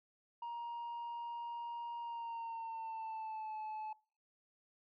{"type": "tone with pitch glide", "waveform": "sine", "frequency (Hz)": [942, 863.8], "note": ["A#5", "A5"], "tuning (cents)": [18, -32], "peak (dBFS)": -38, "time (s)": [0.42, 3.93], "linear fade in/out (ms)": 5, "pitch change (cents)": -150, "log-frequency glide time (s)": [2, 3.56], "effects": ["noise-tail reverb RT60 0.4 s tail -25 dB re dry", "tanh soft clip ceiling -40 dBFS"]}